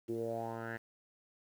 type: tone with low-pass filter sweep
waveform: 10% pulse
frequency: 114.5 Hz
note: A#2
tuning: 31 cents flat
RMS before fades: -39 dBFS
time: 0.08-0.78 s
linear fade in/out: 20 ms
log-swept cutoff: 330 to 1900 Hz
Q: 5.1
effects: 10-bit